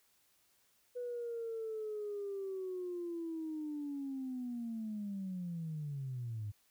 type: linear sweep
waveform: sine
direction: down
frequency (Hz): 493.9 to 100.6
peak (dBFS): -37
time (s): 0.95-6.52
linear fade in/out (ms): 20
effects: tanh soft clip ceiling -33 dBFS + white hiss -72 dBFS RMS until 6.7 s